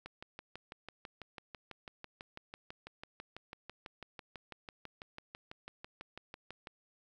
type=click train; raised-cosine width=0.3 ms; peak=-29 dBFS; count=41; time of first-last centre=0.06-6.672 s; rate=6.05 Hz; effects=11-bit